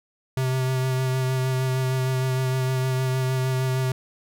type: tone with vibrato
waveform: square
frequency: 130 Hz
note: C3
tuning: 11 cents flat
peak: -22 dBFS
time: 0.37-3.92 s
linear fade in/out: 2 ms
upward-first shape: sine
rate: 6.5 Hz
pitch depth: 17 cents each way
effects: none